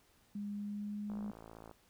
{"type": "tone with pitch glide", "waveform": "sine", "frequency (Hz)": [204.5, 207.4], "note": ["G#3", "G#3"], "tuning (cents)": [-26, -2], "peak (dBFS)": -38, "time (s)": [0.35, 1.31], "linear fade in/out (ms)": 5, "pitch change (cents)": 24, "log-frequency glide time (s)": [0.52, 0.98]}
{"type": "click train", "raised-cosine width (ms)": 1, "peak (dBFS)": -37, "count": 35, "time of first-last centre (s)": [1.1, 1.713], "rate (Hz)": 55.5}
{"effects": ["pink hiss -69 dBFS RMS until 1.89 s"]}